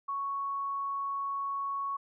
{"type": "tone", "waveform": "sine", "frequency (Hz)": 1110, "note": "C#6", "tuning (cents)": 2, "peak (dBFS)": -31, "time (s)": [0.08, 1.97], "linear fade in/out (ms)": 10, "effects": []}